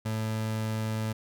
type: tone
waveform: 30% pulse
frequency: 109.8 Hz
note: A2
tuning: 3 cents flat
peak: -26 dBFS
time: 0.05-1.13 s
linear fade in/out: 10 ms
effects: none